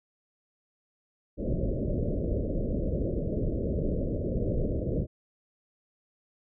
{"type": "low-pass noise", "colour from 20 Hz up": "pink", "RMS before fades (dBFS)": -29, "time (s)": [1.37, 5.07], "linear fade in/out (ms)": 50, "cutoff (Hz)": 610, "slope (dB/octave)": 96, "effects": []}